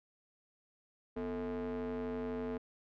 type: ring-modulated tone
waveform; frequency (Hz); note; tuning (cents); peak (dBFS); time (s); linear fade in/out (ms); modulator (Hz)
square; 98; G2; 0; -34; 1.16-2.58; 10; 346
effects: low-pass 2000 Hz 12 dB/octave